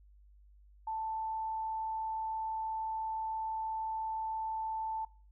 sine tone, 883 Hz, A5, 6 cents sharp, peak -34 dBFS, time 0.87-5.05 s, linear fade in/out 5 ms, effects noise-tail reverb RT60 0.4 s tail -21 dB re dry + added 50 Hz sine -57 dBFS peak until 5.31 s

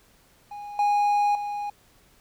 triangle tone with level steps, 823 Hz, G#5, 16 cents flat, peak -33 / -17 / -26 dBFS, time 0.51-1.7 s, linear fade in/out 5 ms, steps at 0.79 / 1.35 s, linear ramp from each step 2 ms, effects pink hiss -59 dBFS RMS until 2.2 s

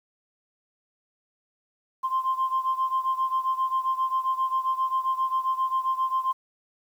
sine beating tone pair, 1046.5 / 1054 Hz, C6 / C6, 0 / +12 cents, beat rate 7.5 Hz, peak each -24 / -27 dBFS, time 2.03-6.33 s, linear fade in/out 20 ms, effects tanh soft clip ceiling -17 dBFS + 9-bit

